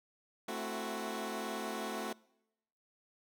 15% pulse chord, F# half-diminished seventh, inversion first, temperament equal with one note detuned, 220 / 261.6 / 333.3 / 370 Hz, A3 / C4 / E4 / F#4, 0 / 0 / +19 / 0 cents, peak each -35 / -38 / -40 / -35 dBFS, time 0.48-2.13 s, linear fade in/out 5 ms, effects noise-tail reverb RT60 0.9 s tail -24 dB re dry

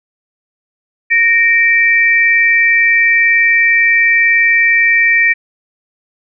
sine tone pair together, 1851 / 2330 Hz, A#6 / D7, -13 / -14 cents, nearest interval major third, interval 399 cents, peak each -10 dBFS, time 1.1-5.34 s, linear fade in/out 20 ms, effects none

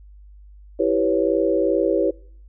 sine chord, C# half-diminished seventh, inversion first, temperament equal, 329.6 / 392 / 493.9 / 554.4 Hz, E4 / G4 / B4 / C#5, 0 / 0 / 0 / 0 cents, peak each -22 dBFS, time 0.79-2.11 s, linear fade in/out 10 ms, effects noise-tail reverb RT60 0.6 s tail -25 dB re dry + added 50 Hz sine -42 dBFS peak until 2.48 s

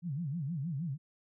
sine tone with vibrato, 153.5 Hz, D#3, 23 cents flat, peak -33 dBFS, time 0.02-0.98 s, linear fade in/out 50 ms, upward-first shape sine, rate 6.4 Hz, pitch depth 260 cents each way, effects none

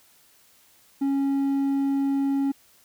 sine tone with hard clipping, 275.7 Hz, C#4, 9 cents flat, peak -22 dBFS, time 1.01-2.52 s, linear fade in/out 10 ms, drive 3 dB, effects white hiss -58 dBFS RMS until 2.84 s

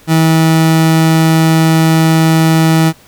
30% pulse tone, 161.1 Hz, E3, 39 cents flat, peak -4 dBFS, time 0.07-2.93 s, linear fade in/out 50 ms, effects pink hiss -43 dBFS RMS until 3.07 s

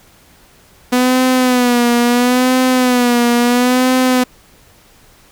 sawtooth tone with vibrato, 247.5 Hz, B3, 4 cents sharp, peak -6 dBFS, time 0.92-4.24 s, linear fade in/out 10 ms, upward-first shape sine, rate 0.74 Hz, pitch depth 63 cents each way, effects pink hiss -47 dBFS RMS until 5.31 s

